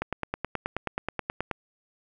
click train, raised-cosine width 0.5 ms, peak -13 dBFS, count 15, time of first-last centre 0.02-1.513 s, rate 9.38 Hz, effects none

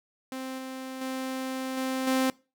sawtooth tone with level steps, 261.6 Hz, C4, in tune, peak -30 / -32 / -27 / -24 / -19 dBFS, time 0.32-2.3 s, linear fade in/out 2 ms, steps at 0.58 / 1.01 / 1.77 / 2.07 s, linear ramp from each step 5 ms, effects noise-tail reverb RT60 0.3 s tail -22 dB re dry

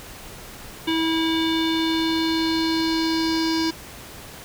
square tone with low-pass filter sweep, 324.4 Hz, E4, 28 cents flat, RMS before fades -22 dBFS, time 0.87-3.71 s, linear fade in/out 10 ms, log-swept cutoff 3300 to 5000 Hz, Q 4.9, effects pink hiss -40 dBFS RMS until 4.44 s

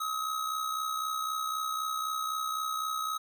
square tone with amplitude modulation, 1274 Hz, D#6, 41 cents sharp, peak -29 dBFS, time 0-3.18 s, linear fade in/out 10 ms, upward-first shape sine, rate 63.9 Hz, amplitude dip 55%, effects none

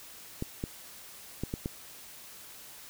clicks, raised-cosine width 3 ms, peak -19 dBFS, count 5, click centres 0.424 / 0.639 / 1.436 / 1.539 / 1.659 s, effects white hiss -49 dBFS RMS until 2.89 s

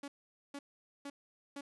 sawtooth tone bursts, 282.4 Hz, C#4, 32 cents sharp, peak -38 dBFS, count 4, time 0.03-1.61 s, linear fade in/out 5 ms, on 50 ms, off 460 ms, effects resampled to 24000 Hz + 12-bit

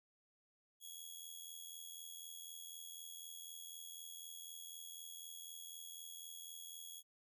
10% pulse tone with amplitude modulation, 3336 Hz, G#7, 7 cents sharp, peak -39 dBFS, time 0.8-7.03 s, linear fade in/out 50 ms, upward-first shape sine, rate 84 Hz, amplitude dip 65%, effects none

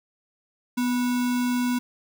sine tone with sample-and-hold, 246.9 Hz, B3, in tune, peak -21 dBFS, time 0.77-1.79 s, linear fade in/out 10 ms, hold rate 1225 Hz, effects none

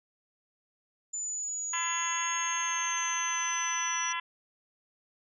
sine exponential sweep, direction down, 7040 to 5860 Hz, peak -32 dBFS, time 1.13-4.13 s, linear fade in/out 10 ms
harmonic tone, 337.7 Hz, E4, 42 cents sharp, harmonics 3 / 4 / 5 / 6 / 7 / 8 / 9 / 10, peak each -34 / -41 / -39 / -38 / -47 / -40 / -43 / -44 dBFS, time 1.73-4.2 s, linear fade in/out 5 ms
effects none

